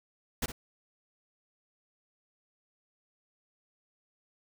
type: noise with echo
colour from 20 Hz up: pink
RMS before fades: -31 dBFS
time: 0.42-0.46 s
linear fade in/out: 5 ms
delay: 60 ms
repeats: 1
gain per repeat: -11 dB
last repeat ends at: 0.52 s
effects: none